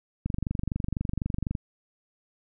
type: click train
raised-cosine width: 5 ms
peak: -16 dBFS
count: 32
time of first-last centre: 0.26-1.552 s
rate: 24 Hz
effects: none